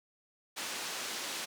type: band-pass noise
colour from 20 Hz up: white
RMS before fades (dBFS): -39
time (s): 0.56-1.46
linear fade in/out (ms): 20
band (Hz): 240 to 6200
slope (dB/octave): 12
effects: none